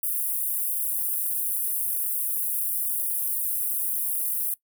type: high-pass noise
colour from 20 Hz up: pink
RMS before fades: -27 dBFS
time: 0.03-4.54 s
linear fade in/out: 2 ms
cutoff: 10000 Hz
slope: 48 dB/octave
effects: noise-tail reverb RT60 0.1 s tail -20 dB re dry